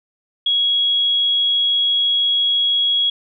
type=tone; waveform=sine; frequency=3322 Hz; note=G#7; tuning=in tune; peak=-14 dBFS; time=0.46-3.1 s; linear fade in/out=5 ms; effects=none